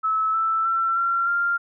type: tone with pitch steps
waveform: sine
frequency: 1300 / 1322.7 / 1345.8 / 1369.4 / 1393.3 Hz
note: E6 / E6 / E6 / F6 / F6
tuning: -24 / +5 / +35 / -34 / -4 cents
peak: -19 dBFS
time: 0.03-1.58 s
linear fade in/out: 20 ms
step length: 310 ms
effects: none